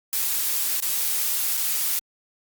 blue noise with dropouts, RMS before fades -24 dBFS, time 0.13-1.99 s, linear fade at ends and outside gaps 0 ms, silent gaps 0.802-0.824 / 1.571-1.575 s, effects Opus 48 kbps

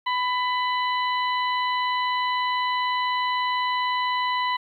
harmonic tone, 997 Hz, B5, 16 cents sharp, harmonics 1 / 2 / 3 / 4, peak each -23 / -29 / -33 / -35 dBFS, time 0.06-4.57 s, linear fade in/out 10 ms, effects 10-bit

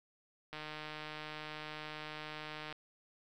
click train, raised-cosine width 0.3 ms, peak -28 dBFS, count 337, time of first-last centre 0.53-2.726 s, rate 153 Hz, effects 11-bit

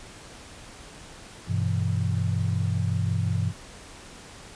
sine chord, E minor, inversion first, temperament equal, 98 / 123.47 / 164.81 Hz, G2 / B2 / E3, 0 / 0 / 0 cents, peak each -25 / -28 / -29 dBFS, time 1.47-3.53 s, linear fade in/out 50 ms, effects pink hiss -45 dBFS RMS until 4.55 s + resampled to 22050 Hz

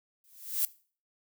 violet noise with exponential growth, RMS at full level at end -25 dBFS, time 0.24-0.65 s, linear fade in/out 2 ms, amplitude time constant 87 ms, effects noise-tail reverb RT60 0.4 s tail -19 dB re dry

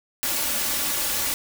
white noise with comb filter, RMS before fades -25 dBFS, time 0.23-1.34 s, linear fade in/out 0 ms, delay 3.5 ms, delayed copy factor +0.55, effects none

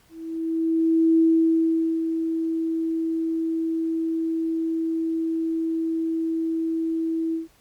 sine tone with ADSR envelope, 326 Hz, E4, 19 cents flat, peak -14 dBFS, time 0.09-7.48 s, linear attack 1100 ms, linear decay 820 ms, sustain -8 dB, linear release 140 ms, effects pink hiss -59 dBFS RMS until 7.6 s + Opus 48 kbps

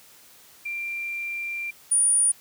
sine tone pair in turn, 2371 / 9484 Hz, D7 / D9, +16 / +16 cents, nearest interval 2 octaves, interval 2400 cents, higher second, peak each -28 / -17 dBFS, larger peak second, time 0.65-1.71 / 1.91-2.32 s, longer first, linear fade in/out 10 ms, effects white hiss -52 dBFS RMS until 2.4 s + high-pass 60 Hz 12 dB/octave

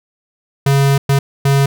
square tone bursts at uneven times, 138.59 Hz, C#3, in tune, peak -10 dBFS, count 3, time 0.66-0.98 / 1.09-1.19 / 1.45-1.66 s, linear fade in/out 5 ms, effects none

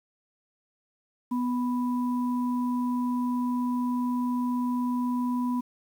sine tone pair together, 246.9 / 987.6 Hz, B3 / B5, 0 / 0 cents, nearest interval 2 octaves, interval 2400 cents, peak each -25 / -34 dBFS, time 1.31-5.61 s, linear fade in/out 10 ms, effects 9-bit

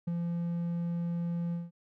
triangle tone with ADSR envelope, 171.1 Hz, F3, 35 cents flat, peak -25 dBFS, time 0.07-1.71 s, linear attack 10 ms, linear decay 9 ms, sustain -3 dB, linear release 180 ms, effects none

